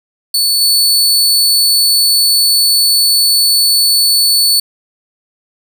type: tone with level steps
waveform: sawtooth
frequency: 4455 Hz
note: C#8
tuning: 8 cents sharp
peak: -7 / -5 dBFS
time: 0.34-4.6 s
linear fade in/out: 5 ms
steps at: 0.61 s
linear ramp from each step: 5 ms
effects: none